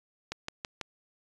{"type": "click train", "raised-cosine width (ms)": 0.2, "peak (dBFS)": -17, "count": 4, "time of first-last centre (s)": [0.32, 0.813], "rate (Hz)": 6.09, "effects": ["resampled to 24000 Hz"]}